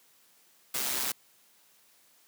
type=noise with amplitude modulation; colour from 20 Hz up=white; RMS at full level=-29 dBFS; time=0.74-1.12 s; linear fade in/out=5 ms; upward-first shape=sine; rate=131 Hz; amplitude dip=50%; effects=white hiss -63 dBFS RMS until 2.27 s + high-pass 150 Hz 12 dB/octave